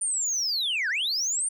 sine linear two-way sweep, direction down then up, 9150 to 1463 to 9150 Hz, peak -22 dBFS, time 0.01-1.49 s, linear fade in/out 10 ms, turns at 0.89 s, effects tanh soft clip ceiling -23 dBFS

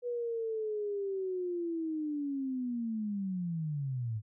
sine linear sweep, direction down, 490 to 103.83 Hz, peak -32 dBFS, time 0.02-4.22 s, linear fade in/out 50 ms, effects none

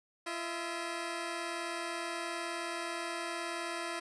10% pulse tone pair together, 340.5 / 642 Hz, F4 / E5, -44 / -46 cents, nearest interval major seventh, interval 1098 cents, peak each -29 / -33 dBFS, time 0.26-4 s, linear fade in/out 10 ms, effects resampled to 24000 Hz

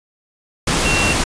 sine tone in noise, 2730 Hz, F7, 40 cents flat, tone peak -18 dBFS, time 0.85-1.13 s, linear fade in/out 5 ms, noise pink, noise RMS -17 dBFS, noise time 0.67-1.24 s, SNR -4 dB, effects resampled to 22050 Hz

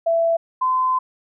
sine tone pair in turn, 666 / 1026.3 Hz, E5 / C6, +18 / -34 cents, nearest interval perfect fifth, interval 748 cents, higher second, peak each -15 / -16 dBFS, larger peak first, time 0.06-0.37 / 0.61-0.99 s, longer second, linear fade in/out 10 ms, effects none

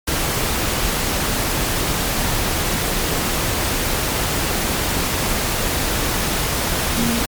sine tone in noise, 233.1 Hz, A#3, in tune, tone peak -19 dBFS, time 6.97-7.2 s, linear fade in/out 10 ms, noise pink, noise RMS -20 dBFS, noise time 0.07-7.26 s, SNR -2 dB, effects MP3 96 kbps

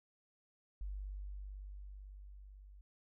sine tone with level ramp, 49 Hz, G1, in tune, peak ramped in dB -39 to -54 dBFS, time 0.81-2.81 s, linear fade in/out 0 ms, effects none

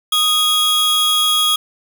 45% pulse tone pair together, 1243 / 3318 Hz, D#6 / G#7, -2 / -2 cents, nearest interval octave + perfect fourth, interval 1700 cents, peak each -20 / -13 dBFS, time 0.12-1.56 s, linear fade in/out 5 ms, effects none

